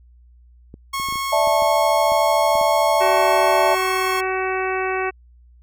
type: clicks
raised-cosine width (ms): 3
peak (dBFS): -24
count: 10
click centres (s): 0.741 / 0.999 / 1.087 / 1.125 / 1.157 / 1.474 / 1.623 / 2.12 / 2.554 / 2.613
type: tone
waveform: sawtooth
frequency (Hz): 1093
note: C#6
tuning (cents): -25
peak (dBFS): -18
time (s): 0.93-4.21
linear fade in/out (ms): 10
type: chord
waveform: sine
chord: D suspended second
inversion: none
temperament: just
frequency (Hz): 587.3 / 660.7 / 881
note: D5 / E5 / A5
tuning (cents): 0 / +4 / +2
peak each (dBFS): -20 / -18 / -19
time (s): 1.32-3.75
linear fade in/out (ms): 10
type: harmonic tone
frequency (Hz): 376.6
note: F#4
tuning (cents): +31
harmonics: 1 / 2 / 3 / 4 / 5 / 6 / 7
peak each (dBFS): -23 / -26 / -28 / -29 / -30 / -31 / -31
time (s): 3-5.11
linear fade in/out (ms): 20
effects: added 60 Hz sine -46 dBFS peak until 5.62 s + MP3 96 kbps